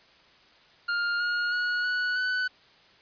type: tone with pitch steps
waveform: 45% pulse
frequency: 1408 / 1430.1 / 1452.6 / 1475.4 / 1498.6 Hz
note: F6 / F6 / F#6 / F#6 / F#6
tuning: +14 / +41 / -32 / -5 / +22 cents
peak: -25 dBFS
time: 0.88-2.48 s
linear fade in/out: 10 ms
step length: 320 ms
effects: white hiss -57 dBFS RMS until 3.01 s + resampled to 11025 Hz